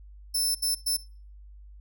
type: tone bursts at uneven times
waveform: 20% pulse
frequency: 5300 Hz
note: E8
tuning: 9 cents sharp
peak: -19 dBFS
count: 3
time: 0.34-0.55 / 0.62-0.75 / 0.86-0.97 s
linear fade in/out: 10 ms
effects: noise-tail reverb RT60 0.4 s tail -20 dB re dry + added 50 Hz sine -45 dBFS peak until 1.8 s